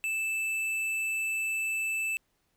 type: tone with tanh clipping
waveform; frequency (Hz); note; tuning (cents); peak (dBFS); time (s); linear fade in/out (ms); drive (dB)
triangle; 2637; E7; 0; -30; 0.04-2.17; 0; 15
effects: pink hiss -74 dBFS RMS until 2.56 s